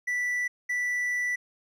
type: tone bursts at uneven times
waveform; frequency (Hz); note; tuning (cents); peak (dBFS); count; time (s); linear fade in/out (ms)
triangle; 1969; B6; -6; -24; 2; 0.07-0.48 / 0.69-1.36; 10
effects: none